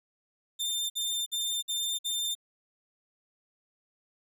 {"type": "tone bursts", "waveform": "sawtooth", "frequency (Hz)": 3596, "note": "A7", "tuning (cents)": 37, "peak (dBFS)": -26, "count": 5, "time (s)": [0.59, 2.352], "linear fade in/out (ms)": 20, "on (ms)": 310, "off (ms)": 53, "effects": []}